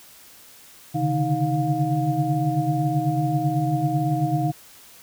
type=tone cluster; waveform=sine; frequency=134.4 / 144.7 / 152.6 / 314.4 / 707 Hz; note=C3 / D3 / D#3 / D#4 / F5; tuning=+47 / -25 / -33 / +18 / +21 cents; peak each=-26 dBFS; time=0.94-4.52 s; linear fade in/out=20 ms; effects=white hiss -48 dBFS RMS until 5.02 s